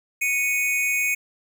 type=tone pair together; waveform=square; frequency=2217 / 2489 Hz; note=C#7 / D#7; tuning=0 / 0 cents; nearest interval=major second; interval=200 cents; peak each=-24 dBFS; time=0.21-1.15 s; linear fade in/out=10 ms; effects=none